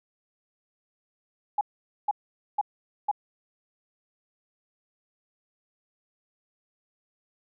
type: tone bursts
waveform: sine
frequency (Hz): 830.6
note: G#5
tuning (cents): 0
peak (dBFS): -21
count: 4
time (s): 1.58-3.114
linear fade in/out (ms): 5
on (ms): 31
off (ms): 470
effects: none